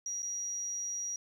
sine tone with dropouts, 5750 Hz, F8, 50 cents sharp, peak -34 dBFS, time 0.06-1.16 s, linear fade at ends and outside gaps 2 ms, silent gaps 0.222-0.228 s, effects 10-bit

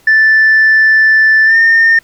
sine tone with pitch glide, 1760 to 1817.9 Hz, A6 to A#6, 0 to -44 cents, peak -3 dBFS, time 0.07-1.99 s, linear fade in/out 5 ms, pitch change +56 cents, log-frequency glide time 1.45-1.57 s, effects tanh soft clip ceiling -2 dBFS + pink hiss -48 dBFS RMS until 2.03 s

